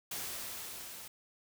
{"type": "noise with level ramp", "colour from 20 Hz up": "white", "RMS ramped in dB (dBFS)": [-39, -48], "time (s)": [0.11, 1.08], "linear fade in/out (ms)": 5, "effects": []}